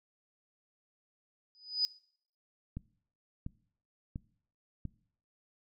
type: tone with exponential growth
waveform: sine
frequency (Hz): 4978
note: D#8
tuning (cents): 0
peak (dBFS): -23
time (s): 1.55-1.85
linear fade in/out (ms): 0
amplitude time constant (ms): 64
type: click train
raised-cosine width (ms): 5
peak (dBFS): -26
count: 4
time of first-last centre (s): 2.77-4.853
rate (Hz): 1.44
effects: noise-tail reverb RT60 0.6 s tail -22 dB re dry